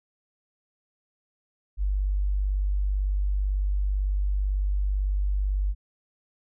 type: tone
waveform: sine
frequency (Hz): 49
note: G1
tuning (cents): 0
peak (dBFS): -22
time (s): 1.77-5.75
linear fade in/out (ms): 50
effects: none